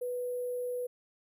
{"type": "tone with sample-and-hold", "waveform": "sine", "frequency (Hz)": 493.9, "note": "B4", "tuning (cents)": 0, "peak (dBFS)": -32, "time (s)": [0.01, 0.87], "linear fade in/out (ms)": 10, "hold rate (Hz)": 11025, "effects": []}